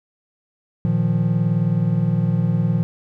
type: chord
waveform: triangle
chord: Bb suspended fourth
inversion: none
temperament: just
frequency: 116.54 / 155.39 / 174.81 Hz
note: Bb2 / Eb3 / F3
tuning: 0 / -2 / +2 cents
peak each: -19 / -19 / -18 dBFS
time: 0.85-2.83 s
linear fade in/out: 0 ms
effects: none